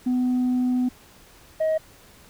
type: tone pair in turn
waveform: sine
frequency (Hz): 250.7 / 631.7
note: B3 / D#5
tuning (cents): +26 / +26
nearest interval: octave + major third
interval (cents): 1600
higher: second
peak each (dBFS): -17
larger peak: neither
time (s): 0.06-0.89 / 1.6-1.78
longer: first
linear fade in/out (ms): 10
effects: tanh soft clip ceiling -18 dBFS + pink hiss -51 dBFS RMS until 2.29 s